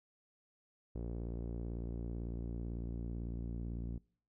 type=tone with low-pass filter sweep; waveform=sawtooth; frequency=58 Hz; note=A#1; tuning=8 cents flat; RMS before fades=-41 dBFS; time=0.95-3.98 s; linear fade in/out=5 ms; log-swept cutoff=420 to 260 Hz; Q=1.4; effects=noise-tail reverb RT60 0.5 s tail -25 dB re dry